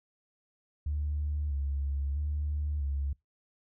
sine tone with vibrato, 71.9 Hz, D2, 36 cents flat, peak -28 dBFS, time 0.86-3.13 s, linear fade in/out 5 ms, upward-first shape square, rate 0.77 Hz, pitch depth 49 cents each way, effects noise-tail reverb RT60 0.2 s tail -26 dB re dry + tanh soft clip ceiling -24 dBFS

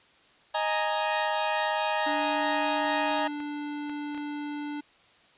sawtooth chord, D# suspended fourth, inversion none, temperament equal, 622.3 / 830.6 / 932.3 Hz, D#5 / G#5 / A#5, 0 / 0 / 0 cents, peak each -26 dBFS, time 0.54-3.28 s, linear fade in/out 10 ms
square tone, 293.7 Hz, D4, in tune, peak -33 dBFS, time 2.06-4.81 s, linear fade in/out 10 ms
clicks, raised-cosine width 0.3 ms, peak -28 dBFS, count 7, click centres 2.851 / 3.113 / 3.189 / 3.403 / 3.896 / 4.147 / 4.177 s
effects white hiss -59 dBFS RMS until 5.37 s + resampled to 8000 Hz

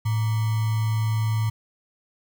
sine tone with sample-and-hold, 110 Hz, A2, in tune, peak -20 dBFS, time 0.05-1.5 s, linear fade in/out 10 ms, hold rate 1050 Hz, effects none

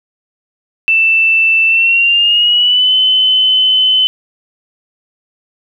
sine tone with pitch glide, 2660 to 3038 Hz, E7 to F#7, +15 to +45 cents, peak -7 dBFS, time 0.88-4.07 s, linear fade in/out 0 ms, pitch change +230 cents, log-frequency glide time 1.67-2.94 s, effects 8-bit

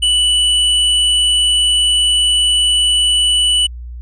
square tone, 2965 Hz, F#7, 3 cents sharp, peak -11 dBFS, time 0.02-3.67 s, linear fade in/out 10 ms, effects added 60 Hz sine -26 dBFS peak until 4.01 s + resampled to 22050 Hz

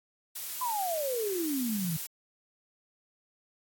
blue noise, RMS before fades -37 dBFS, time 0.35-2.07 s, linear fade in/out 10 ms
sine exponential sweep, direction down, 1038 to 153.8 Hz, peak -29 dBFS, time 0.61-1.97 s, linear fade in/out 5 ms
effects AAC 64 kbps

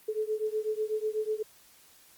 sine beating tone pair, 428.1 / 436.2 Hz, A4 / A4, -47 / -15 cents, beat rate 8.1 Hz, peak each -31 / -32 dBFS, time 0.08-1.43 s, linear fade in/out 10 ms, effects white hiss -58 dBFS RMS until 2.17 s + Opus 32 kbps

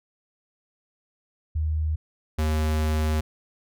sine / square tone pair in turn, 77.78 / 77.48 Hz, D#2 / D#2, 0 / -7 cents, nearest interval unison, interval 7 cents, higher first, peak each -22 dBFS, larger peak neither, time 1.55-1.96 / 2.38-3.21 s, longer second, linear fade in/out 10 ms, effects none

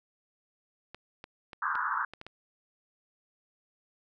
clicks, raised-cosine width 0.3 ms, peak -27 dBFS, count 7, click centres 0.946 / 1.241 / 1.532 / 1.754 / 2.136 / 2.214 / 2.266 s
white band-pass noise, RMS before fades -31 dBFS, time 1.62-2.05 s, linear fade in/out 5 ms, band 910 to 1600 Hz, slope 96 dB/octave
effects none

